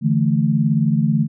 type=chord; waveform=sine; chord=D suspended second; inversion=none; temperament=just; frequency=146.83 / 165.19 / 220.2 Hz; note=D3 / E3 / A3; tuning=0 / +4 / +2 cents; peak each=-18 / -19 / -18 dBFS; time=0.01-1.28 s; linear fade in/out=50 ms; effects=none